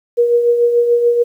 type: tone with tremolo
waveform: sine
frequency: 476.2 Hz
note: A#4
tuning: 37 cents sharp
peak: -7 dBFS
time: 0.17-1.24 s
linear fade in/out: 20 ms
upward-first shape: triangle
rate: 6.9 Hz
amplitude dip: 55%
effects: 8-bit

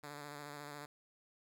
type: tone with vibrato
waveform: 5% pulse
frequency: 145.9 Hz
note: D3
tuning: 11 cents flat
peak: -35 dBFS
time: 0.03-0.86 s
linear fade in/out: 10 ms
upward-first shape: square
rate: 14 Hz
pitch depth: 26 cents each way
effects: none

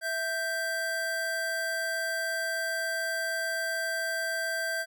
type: tone pair together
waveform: square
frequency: 659.6 / 1568 Hz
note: E5 / G6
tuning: +1 / 0 cents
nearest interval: octave + minor third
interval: 1499 cents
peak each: -35 / -31 dBFS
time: 0.01-4.86 s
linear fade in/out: 50 ms
effects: none

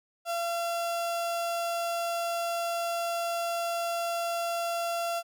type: tone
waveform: 35% pulse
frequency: 682 Hz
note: F5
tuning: 41 cents flat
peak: -27 dBFS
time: 0.25-5.23 s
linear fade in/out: 50 ms
effects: none

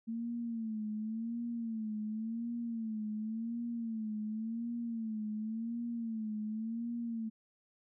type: tone with vibrato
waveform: sine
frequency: 224.4 Hz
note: A3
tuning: 34 cents sharp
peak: -35 dBFS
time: 0.07-7.3 s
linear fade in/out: 20 ms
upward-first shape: sine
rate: 0.91 Hz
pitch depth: 90 cents each way
effects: none

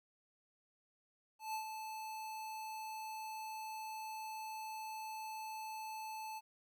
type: tone with ADSR envelope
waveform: square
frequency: 873 Hz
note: A5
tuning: 14 cents flat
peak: -38 dBFS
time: 1.39-6.41 s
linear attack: 150 ms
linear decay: 95 ms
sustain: -6 dB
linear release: 35 ms
effects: 13-bit

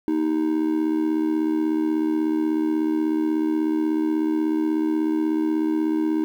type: tone with amplitude modulation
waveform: triangle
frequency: 312.7 Hz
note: D#4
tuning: 9 cents sharp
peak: -14 dBFS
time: 0.08-6.24 s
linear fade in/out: 0 ms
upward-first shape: sine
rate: 76.4 Hz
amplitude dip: 75%
effects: 9-bit

